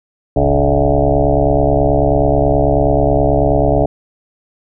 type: tone with frequency modulation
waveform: sine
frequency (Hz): 358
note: F4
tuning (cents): +43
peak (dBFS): -9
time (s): 0.36-3.86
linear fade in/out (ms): 5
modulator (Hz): 69.3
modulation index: 5.2
effects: none